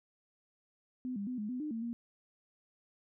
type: tone with pitch steps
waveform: sine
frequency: 253.1 / 201.1 / 251.7 / 210.1 / 251.1 / 302.7 / 226.6 / 235.2 Hz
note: B3 / G3 / B3 / G#3 / B3 / D#4 / A#3 / A#3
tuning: +43 / +44 / +33 / +20 / +29 / -48 / -49 / +16 cents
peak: -35 dBFS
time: 1.05-1.93 s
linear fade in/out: 0 ms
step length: 110 ms
effects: none